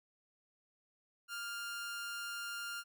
sawtooth tone with amplitude modulation, 1401 Hz, F6, 5 cents sharp, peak -35 dBFS, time 1.28-2.84 s, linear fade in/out 50 ms, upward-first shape sine, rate 221 Hz, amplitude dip 35%, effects none

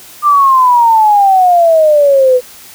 sine exponential sweep, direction down, 1200 to 493.9 Hz, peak -4 dBFS, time 0.22-2.41 s, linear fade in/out 50 ms, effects white hiss -35 dBFS RMS until 2.74 s

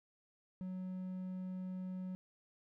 triangle tone, 185 Hz, F#3, in tune, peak -38 dBFS, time 0.61-2.15 s, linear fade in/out 0 ms, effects none

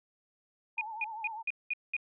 sine tone with vibrato, 880 Hz, A5, in tune, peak -38 dBFS, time 0.77-1.43 s, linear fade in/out 20 ms, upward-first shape triangle, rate 10 Hz, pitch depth 98 cents each way
sine tone bursts, 2457 Hz, D#7, 22 cents flat, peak -29 dBFS, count 6, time 0.78-1.966 s, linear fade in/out 2 ms, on 31 ms, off 200 ms
effects none

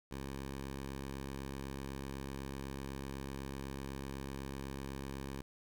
10% pulse tone, 68 Hz, C#2, 33 cents flat, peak -33 dBFS, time 0.11-5.42 s, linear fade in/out 5 ms, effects none

